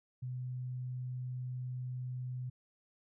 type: tone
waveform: sine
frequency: 126.2 Hz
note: B2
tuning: 38 cents sharp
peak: -37 dBFS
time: 0.22-2.5 s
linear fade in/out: 10 ms
effects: none